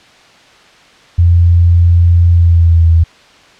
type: tone with pitch glide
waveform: sine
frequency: 86.1 to 82.5 Hz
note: F2 to E2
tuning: -24 to +2 cents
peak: -4 dBFS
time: 1.18-3.04 s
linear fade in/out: 10 ms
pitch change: -74 cents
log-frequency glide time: 2.31-2.9 s
effects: white hiss -42 dBFS RMS until 3.59 s + low-pass 4000 Hz 12 dB/octave